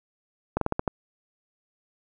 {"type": "slowing click train", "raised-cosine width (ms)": 1, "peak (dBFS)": -10, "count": 6, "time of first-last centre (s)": [0.57, 0.878], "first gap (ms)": 43, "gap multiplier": 1.18, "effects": []}